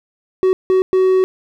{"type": "tone bursts at uneven times", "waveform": "triangle", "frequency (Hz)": 374.9, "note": "F#4", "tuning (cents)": 23, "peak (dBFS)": -8, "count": 3, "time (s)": [[0.43, 0.53], [0.7, 0.82], [0.93, 1.24]], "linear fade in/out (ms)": 0, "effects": []}